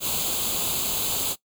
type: noise with comb filter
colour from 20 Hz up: white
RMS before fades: -26 dBFS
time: 0-1.36 s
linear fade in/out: 50 ms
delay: 0.27 ms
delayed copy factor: +0.8
effects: noise-tail reverb RT60 0.1 s tail -18 dB re dry